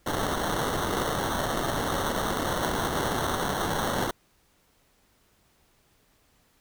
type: noise with sample-and-hold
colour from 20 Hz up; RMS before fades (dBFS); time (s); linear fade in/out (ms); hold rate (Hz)
white; -28; 0.06-4.11; 5; 2450
effects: pink hiss -65 dBFS RMS until 6.6 s